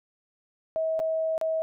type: tone with dropouts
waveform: sine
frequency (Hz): 642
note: E5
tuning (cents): -46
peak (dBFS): -24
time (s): 0.76-1.62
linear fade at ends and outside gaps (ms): 0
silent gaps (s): 0.993-1 / 1.379-1.413
effects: none